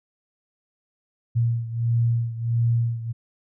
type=beating tone pair; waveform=sine; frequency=116.54 / 118.04 Hz; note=A#2 / A#2; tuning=0 / +22 cents; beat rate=1.5 Hz; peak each=-21 / -25 dBFS; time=1.35-3.13 s; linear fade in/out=20 ms; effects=none